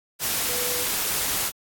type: tone in noise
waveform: sine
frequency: 490.5 Hz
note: B4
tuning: 12 cents flat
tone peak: -32 dBFS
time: 0.45-0.87 s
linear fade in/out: 50 ms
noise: white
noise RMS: -25 dBFS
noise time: 0.19-1.52 s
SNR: -10 dB
effects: AAC 64 kbps